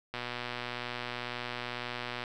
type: click train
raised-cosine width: 0.3 ms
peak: -20 dBFS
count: 257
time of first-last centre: 0.14-2.238 s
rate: 122 Hz
effects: none